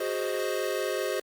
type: chord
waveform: square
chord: Ab dominant seventh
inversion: third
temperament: equal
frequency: 370 / 415.3 / 523.3 / 622.3 Hz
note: Gb4 / Ab4 / C5 / Eb5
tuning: 0 / 0 / 0 / 0 cents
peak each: -34 / -34 / -33 / -35 dBFS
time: 0-1.2 s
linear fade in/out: 5 ms
effects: Opus 24 kbps